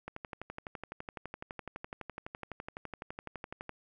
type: click train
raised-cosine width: 0.5 ms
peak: -25 dBFS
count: 44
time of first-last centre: 0.08-3.693 s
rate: 11.9 Hz
effects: none